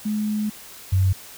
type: tone pair in turn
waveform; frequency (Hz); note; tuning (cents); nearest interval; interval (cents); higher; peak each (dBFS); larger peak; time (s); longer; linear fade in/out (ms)
sine; 212 / 94.44; G#3 / F#2; +36 / +36; octave + major second; 1400; first; -21 / -15; second; 0.05-0.5 / 0.92-1.13; first; 10
effects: white hiss -42 dBFS RMS until 1.37 s